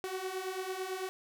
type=beating tone pair; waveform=sawtooth; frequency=370 / 379 Hz; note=F#4 / F#4; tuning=0 / +42 cents; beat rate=9 Hz; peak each=-36 / -34 dBFS; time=0.04-1.09 s; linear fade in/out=0 ms; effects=none